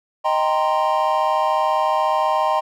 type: chord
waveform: triangle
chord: C minor seventh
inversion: first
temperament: equal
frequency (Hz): 622.3 / 784 / 932.3 / 1046.5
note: Eb5 / G5 / Bb5 / C6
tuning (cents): 0 / 0 / 0 / 0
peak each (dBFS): -20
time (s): 0.24-2.61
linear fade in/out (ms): 20
effects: none